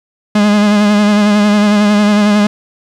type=tone with vibrato; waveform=45% pulse; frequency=207.7 Hz; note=G#3; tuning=in tune; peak=-7 dBFS; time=0.35-2.47 s; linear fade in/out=5 ms; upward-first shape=sine; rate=11 Hz; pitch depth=31 cents each way; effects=low-pass 6000 Hz 12 dB/octave + 7-bit